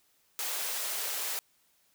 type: high-pass noise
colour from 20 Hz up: white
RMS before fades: -34 dBFS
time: 0.39-1.39 s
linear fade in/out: 0 ms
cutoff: 420 Hz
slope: 24 dB/octave
effects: white hiss -69 dBFS RMS until 1.94 s